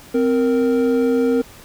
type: tone pair together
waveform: triangle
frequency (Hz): 259.5 / 466.2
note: C4 / A#4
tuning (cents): -14 / 0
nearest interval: minor seventh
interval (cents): 1014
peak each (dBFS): -15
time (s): 0.14-1.42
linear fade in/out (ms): 10
effects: pink hiss -43 dBFS RMS until 1.64 s